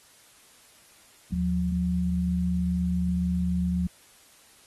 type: tone pair together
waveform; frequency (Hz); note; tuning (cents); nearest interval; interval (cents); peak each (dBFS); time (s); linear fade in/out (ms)
sine; 76.93 / 179; D#2 / F3; -19 / +43; octave + minor third; 1462; -29 / -24; 1.32-3.87; 5
effects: white hiss -56 dBFS RMS until 4.66 s + AAC 32 kbps